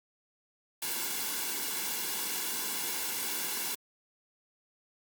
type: noise with comb filter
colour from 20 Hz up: white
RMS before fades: -34 dBFS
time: 0.82-3.75 s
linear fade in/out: 5 ms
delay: 1.6 ms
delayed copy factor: -0.65
effects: high-pass 200 Hz 12 dB/octave + Opus 48 kbps